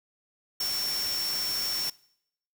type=tone in noise; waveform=sine; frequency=5450 Hz; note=F8; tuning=43 cents flat; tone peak=-28 dBFS; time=0.6-1.9 s; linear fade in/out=5 ms; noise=white; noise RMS=-35 dBFS; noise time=0.6-1.9 s; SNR=+4 dB; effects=noise-tail reverb RT60 0.7 s tail -22 dB re dry